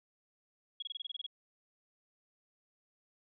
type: tone bursts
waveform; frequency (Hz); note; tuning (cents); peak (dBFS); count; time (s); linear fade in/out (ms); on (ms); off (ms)
sine; 3320; G#7; -1; -37; 10; 0.8-1.265; 5; 24; 25
effects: none